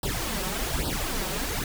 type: noise with flanger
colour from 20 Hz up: pink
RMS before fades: -29 dBFS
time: 0.03-1.64 s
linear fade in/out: 2 ms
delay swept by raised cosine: 0.22 to 5.42 ms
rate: 1.2 Hz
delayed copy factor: +0.95
effects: none